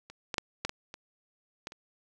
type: clicks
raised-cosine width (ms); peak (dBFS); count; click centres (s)
0.2; -29 / -16 / -10 / -13 / -19 / -25 / -20 / -29; 8; 0.1 / 0.342 / 0.382 / 0.65 / 0.694 / 0.941 / 1.671 / 1.721
effects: none